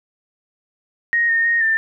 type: tone with pitch steps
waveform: sine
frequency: 1871 / 1836 / 1861 / 1788 Hz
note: A#6 / A#6 / A#6 / A6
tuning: +6 / -27 / -3 / +27 cents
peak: -14 dBFS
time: 1.13-1.77 s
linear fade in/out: 0 ms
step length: 160 ms
effects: none